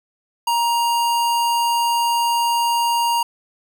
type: tone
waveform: square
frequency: 940 Hz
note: A#5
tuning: 14 cents sharp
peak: -17 dBFS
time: 0.47-3.23 s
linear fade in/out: 5 ms
effects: none